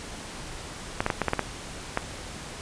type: clicks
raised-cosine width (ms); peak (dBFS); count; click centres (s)
0.5; -8; 8; 1.005 / 1.064 / 1.102 / 1.217 / 1.283 / 1.334 / 1.393 / 1.974
effects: pink hiss -39 dBFS RMS until 2.61 s + resampled to 22050 Hz